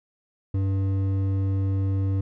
triangle tone with hard clipping, 96.9 Hz, G2, 20 cents flat, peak -23 dBFS, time 0.54-2.21 s, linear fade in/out 5 ms, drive 12 dB, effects none

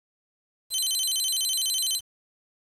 20% pulse tone with vibrato, 3542 Hz, A7, 11 cents sharp, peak -18 dBFS, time 0.7-2.01 s, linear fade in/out 50 ms, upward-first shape square, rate 12 Hz, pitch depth 240 cents each way, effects resampled to 32000 Hz + 8-bit

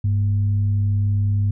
sine tone with frequency modulation, 100.6 Hz, G2, 45 cents sharp, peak -16 dBFS, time 0.04-1.51 s, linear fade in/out 5 ms, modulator 133 Hz, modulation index 0.26, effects none

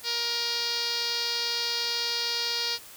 5% pulse tone with low-pass filter, 471.2 Hz, A#4, 19 cents sharp, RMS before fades -29 dBFS, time 0.03-2.79 s, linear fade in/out 50 ms, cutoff 4700 Hz, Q 4.7, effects white hiss -47 dBFS RMS until 2.96 s

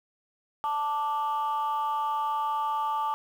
sine tone pair together, 880.3 / 1175 Hz, A5 / D6, +1 / +1 cents, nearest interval perfect fourth, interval 500 cents, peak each -26 / -28 dBFS, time 0.64-3.14 s, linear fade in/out 0 ms, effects tanh soft clip ceiling -22 dBFS + 9-bit

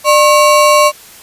square ring-modulated tone, 840 Hz, G#5, 19 cents sharp, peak -3 dBFS, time 0.04-0.92 s, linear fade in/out 50 ms, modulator 242 Hz, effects white hiss -37 dBFS RMS until 1.22 s + resampled to 32000 Hz

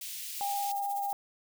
white high-pass noise, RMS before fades -40 dBFS, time 0.01-0.72 s, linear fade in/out 5 ms, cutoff 2400 Hz, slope 24 dB/octave
violet noise with tremolo, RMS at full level -41 dBFS, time 0.36-1.13 s, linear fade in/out 5 ms, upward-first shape sine, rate 15 Hz, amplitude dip 70%
sine tone with vibrato, 804 Hz, G5, 44 cents sharp, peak -30 dBFS, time 0.41-1.13 s, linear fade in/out 0 ms, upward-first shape triangle, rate 16 Hz, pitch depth 13 cents each way
effects none

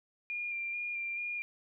sine tone with vibrato, 2400 Hz, D7, 37 cents sharp, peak -34 dBFS, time 0.3-1.42 s, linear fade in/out 0 ms, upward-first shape square, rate 2.3 Hz, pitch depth 16 cents each way, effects none

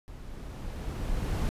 brown noise with level ramp, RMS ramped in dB -44 to -27 dBFS, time 0.08-1.49 s, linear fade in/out 0 ms, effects resampled to 32000 Hz

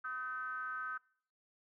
triangle ring-modulated tone, 132.5 Hz, C3, 22 cents sharp, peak -33 dBFS, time 0.04-0.98 s, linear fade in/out 10 ms, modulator 1400 Hz, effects noise-tail reverb RT60 0.6 s tail -24 dB re dry

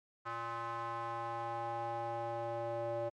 square tone with band-pass filter sweep, 116.54 Hz, A#2, in tune, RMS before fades -39 dBFS, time 0.25-3.1 s, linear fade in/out 20 ms, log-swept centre 1200 to 600 Hz, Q 3.5, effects MP3 48 kbps

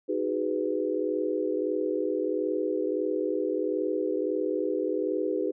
sine chord, G# minor seventh, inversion second, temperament just, 311.5 / 373.8 / 415.3 / 498.4 Hz, D#4 / F#4 / G#4 / B4, +2 / +18 / 0 / +16 cents, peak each -31 dBFS, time 0.08-5.52 s, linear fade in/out 20 ms, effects none

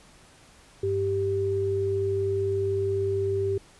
sine tone pair together, 98 / 392 Hz, G2 / G4, 0 / 0 cents, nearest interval 2 octaves, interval 2400 cents, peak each -30 / -24 dBFS, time 0.83-3.58 s, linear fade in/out 5 ms, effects pink hiss -54 dBFS RMS until 3.79 s + resampled to 24000 Hz

